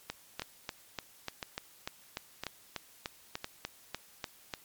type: two click trains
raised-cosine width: 0.2 ms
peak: -18 / -19 dBFS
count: 16 / 4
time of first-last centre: 0.1-4.538 / 0.42-3.444 s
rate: 3.38 / 0.992 Hz
effects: white hiss -59 dBFS RMS until 4.64 s + MP3 96 kbps